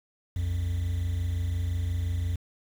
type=tone pair together; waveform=triangle; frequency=62.1 / 87.82 Hz; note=B1 / F2; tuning=+10 / +10 cents; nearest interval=tritone; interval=600 cents; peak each=-32 / -24 dBFS; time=0.36-2.36 s; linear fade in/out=5 ms; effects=tanh soft clip ceiling -17 dBFS + 8-bit